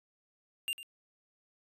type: tone with echo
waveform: square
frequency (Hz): 2794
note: F7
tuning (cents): 0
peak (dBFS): -32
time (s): 0.68-0.73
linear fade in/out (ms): 0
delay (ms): 100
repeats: 1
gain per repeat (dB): -13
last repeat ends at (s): 0.83
effects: resampled to 32000 Hz